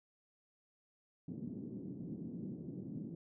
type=band-pass noise; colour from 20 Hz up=pink; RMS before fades=-45 dBFS; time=1.28-3.15 s; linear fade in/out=2 ms; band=150 to 300 Hz; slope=24 dB/octave; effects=none